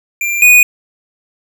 square tone pair in turn, 2377 / 2475 Hz, D7 / D#7, +20 / -10 cents, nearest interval minor second, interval 70 cents, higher second, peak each -15 / -4 dBFS, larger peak second, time 0.21-0.42 / 0.42-0.63 s, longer neither, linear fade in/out 2 ms, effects none

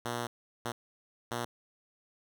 5% pulse tone bursts at uneven times, 120 Hz, B2, 49 cents flat, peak -22 dBFS, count 3, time 0.05-0.27 / 0.65-0.72 / 1.31-1.45 s, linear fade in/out 5 ms, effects none

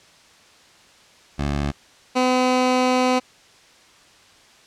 15% pulse tone pair in turn, 71.6 / 253.8 Hz, D2 / B3, -43 / +47 cents, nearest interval octave + minor seventh, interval 2190 cents, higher second, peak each -15 / -10 dBFS, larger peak second, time 1.38-1.72 / 2.15-3.2 s, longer second, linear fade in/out 20 ms, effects white hiss -51 dBFS RMS until 4.66 s + low-pass 6000 Hz 12 dB/octave

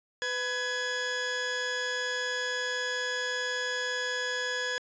sawtooth tone pair together, 499.8 / 1681.1 Hz, B4 / G#6, +21 / +21 cents, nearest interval octave + major sixth, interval 2100 cents, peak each -31 / -27 dBFS, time 0.22-4.78 s, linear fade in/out 0 ms, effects resampled to 16000 Hz

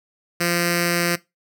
5% pulse tone with notch filter, 173 Hz, F3, 16 cents flat, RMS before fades -21 dBFS, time 0.4-1.16 s, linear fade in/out 10 ms, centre 900 Hz, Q 0.81, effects noise-tail reverb RT60 0.2 s tail -19 dB re dry

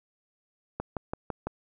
click train, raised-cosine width 1 ms, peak -17 dBFS, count 5, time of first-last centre 0.8-1.47 s, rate 5.97 Hz, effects none

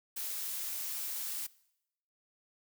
blue noise, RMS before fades -38 dBFS, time 0.16-1.47 s, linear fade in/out 10 ms, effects noise-tail reverb RT60 0.8 s tail -21 dB re dry

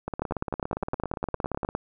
two click trains, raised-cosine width 1 ms, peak -13 / -16 dBFS, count 16 / 29, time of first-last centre 0.22-1.751 / 0.08-1.689 s, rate 9.8 / 17.4 Hz, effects none

